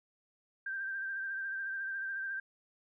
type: tone with vibrato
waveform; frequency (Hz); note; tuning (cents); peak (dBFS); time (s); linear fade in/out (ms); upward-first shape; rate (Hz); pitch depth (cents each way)
sine; 1575; G6; +8; -35; 0.66-2.4; 5; sine; 14; 33
effects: none